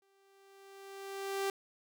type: tone with exponential growth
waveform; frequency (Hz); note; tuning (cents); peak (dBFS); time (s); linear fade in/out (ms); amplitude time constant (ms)
sawtooth; 392; G4; 0; -27; 0.02-1.5; 2; 320
effects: none